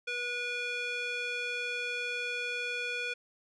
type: tone with band-pass filter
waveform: square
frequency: 486.3 Hz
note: B4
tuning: 27 cents flat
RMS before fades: -35 dBFS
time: 0.07-3.14 s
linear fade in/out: 10 ms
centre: 2400 Hz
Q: 2.2
effects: resampled to 24000 Hz